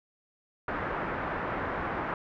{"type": "low-pass noise", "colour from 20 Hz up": "white", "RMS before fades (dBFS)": -33, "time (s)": [0.68, 2.14], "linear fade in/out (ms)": 2, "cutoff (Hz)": 1600, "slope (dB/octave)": 24, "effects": []}